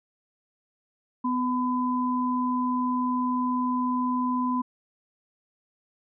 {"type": "tone pair together", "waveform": "sine", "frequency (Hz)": [250.4, 1007], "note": ["B3", "B5"], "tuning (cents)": [24, 33], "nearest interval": "2 octaves", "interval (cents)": 2409, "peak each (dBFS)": [-25, -27], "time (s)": [1.24, 4.62], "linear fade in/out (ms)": 10, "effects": []}